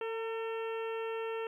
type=harmonic tone with a mistuned harmonic; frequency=450 Hz; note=A4; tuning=39 cents sharp; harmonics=1 / 2 / 3 / 4 / 5 / 6 / 7; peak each=-35 / -44 / -46 / -50 / -53 / -47 / -55 dBFS; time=0.01-1.47 s; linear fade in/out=2 ms; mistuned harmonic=2; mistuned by=+28 cents; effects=12-bit